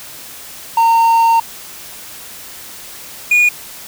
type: tone pair in turn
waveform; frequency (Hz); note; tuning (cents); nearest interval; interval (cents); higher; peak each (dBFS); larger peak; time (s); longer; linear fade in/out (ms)
triangle; 916 / 2445; A#5 / D#7; -31 / -31; octave + perfect fourth; 1700; second; -6; neither; 0.77-1.4 / 3.31-3.49; first; 5
effects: white hiss -33 dBFS RMS until 3.87 s